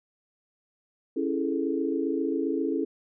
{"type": "chord", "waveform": "sine", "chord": "A major seventh", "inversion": "first", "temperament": "just", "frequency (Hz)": [275, 330, 412.5, 440], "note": ["C#4", "E4", "G#4", "A4"], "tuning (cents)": [-14, 2, -12, 0], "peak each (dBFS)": [-29, -29, -33, -32], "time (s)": [1.16, 2.85], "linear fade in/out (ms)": 10, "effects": []}